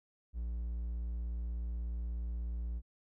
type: tone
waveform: triangle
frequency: 58.27 Hz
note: A#1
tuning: in tune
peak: -33 dBFS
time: 0.33-2.82 s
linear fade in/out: 50 ms
effects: none